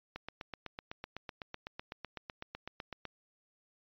click train, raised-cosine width 0.3 ms, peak -25 dBFS, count 24, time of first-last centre 0.16-3.053 s, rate 7.95 Hz, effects resampled to 11025 Hz

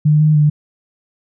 sine tone with pitch steps, 151.1 / 153.6 / 149.4 Hz, D3 / D#3 / D3, +50 / -22 / +30 cents, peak -8 dBFS, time 0.05-0.5 s, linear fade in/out 10 ms, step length 150 ms, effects none

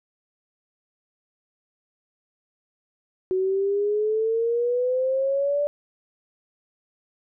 sine exponential sweep, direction up, 370 to 587.3 Hz, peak -20 dBFS, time 3.31-5.67 s, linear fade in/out 0 ms, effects none

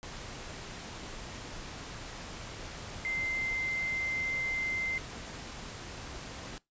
sine tone in noise, 2081 Hz, C7, 10 cents flat, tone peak -31 dBFS, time 3.05-4.98 s, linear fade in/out 0 ms, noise pink, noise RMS -43 dBFS, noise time 0.03-6.58 s, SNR +9 dB, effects noise-tail reverb RT60 0.2 s tail -22 dB re dry + resampled to 16000 Hz

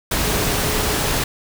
sine tone in noise, 425.3 Hz, G#4, 41 cents sharp, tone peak -30 dBFS, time 0.24-1.21 s, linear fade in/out 5 ms, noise pink, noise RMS -20 dBFS, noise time 0.11-1.24 s, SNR -13 dB, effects none

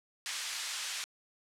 white band-pass noise, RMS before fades -38 dBFS, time 0.26-1.04 s, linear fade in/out 0 ms, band 1400 to 6900 Hz, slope 12 dB/octave, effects low-pass 11000 Hz 12 dB/octave

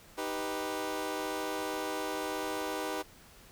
20% pulse chord, Eb augmented, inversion none, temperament equal, 311.1 / 392 / 493.9 Hz, Eb4 / G4 / B4, 0 / 0 / 0 cents, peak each -33 dBFS, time 0.17-3.03 s, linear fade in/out 20 ms, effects pink hiss -56 dBFS RMS until 3.51 s

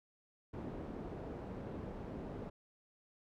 white low-pass noise, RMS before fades -45 dBFS, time 0.53-2.5 s, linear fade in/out 10 ms, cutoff 410 Hz, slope 12 dB/octave, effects none

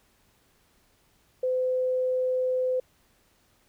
sine tone, 510 Hz, C5, 44 cents flat, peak -23 dBFS, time 1.43-2.8 s, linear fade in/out 5 ms, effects pink hiss -65 dBFS RMS until 3.68 s

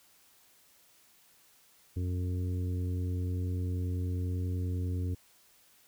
harmonic tone, 90.1 Hz, F#2, 45 cents flat, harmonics 1 / 2 / 3 / 4 / 5, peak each -30 / -44 / -41 / -48 / -48 dBFS, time 1.96-5.15 s, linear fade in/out 10 ms, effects white hiss -63 dBFS RMS until 5.87 s

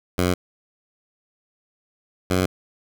10% pulse tone pair in turn, 89.9 / 91.84 Hz, F#2 / F#2, -49 / -12 cents, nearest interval unison, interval 37 cents, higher second, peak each -10 dBFS, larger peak neither, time 0.18-0.34 / 2.3-2.46 s, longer neither, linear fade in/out 5 ms, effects none

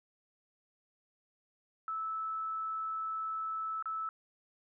sine tone with dropouts, 1309 Hz, E6, 13 cents flat, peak -34 dBFS, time 1.88-4.09 s, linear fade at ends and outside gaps 1 ms, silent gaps 3.825-3.857 s, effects none

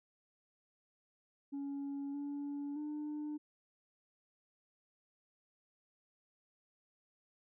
sine tone with pitch steps, 280.3 / 285.9 / 299.1 Hz, C#4 / D4 / D4, +19 / -46 / +32 cents, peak -36 dBFS, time 1.52-3.38 s, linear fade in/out 20 ms, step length 620 ms, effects tanh soft clip ceiling -37 dBFS

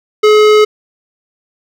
sine tone with hard clipping, 425.3 Hz, G#4, 41 cents sharp, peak -6 dBFS, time 0.23-0.65 s, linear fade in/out 10 ms, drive 18 dB, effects none

